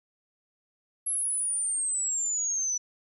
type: exponential sweep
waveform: sine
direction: down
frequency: 11180 to 5920 Hz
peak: -26 dBFS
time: 1.06-2.78 s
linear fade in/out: 10 ms
effects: none